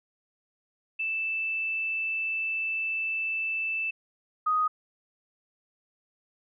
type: tone pair in turn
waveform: sine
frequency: 2643 / 1247.3 Hz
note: E7 / D#6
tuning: +4 / +4 cents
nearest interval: octave + minor second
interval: 1300 cents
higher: first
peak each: -27 / -22 dBFS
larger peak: second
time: 0.99-3.91 / 4.46-4.68 s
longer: first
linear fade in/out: 10 ms
effects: none